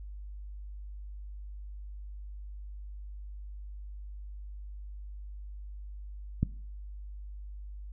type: click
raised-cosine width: 5 ms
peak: -13 dBFS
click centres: 6.43 s
effects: noise-tail reverb RT60 0.5 s tail -20 dB re dry + added 50 Hz sine -40 dBFS peak until 7.92 s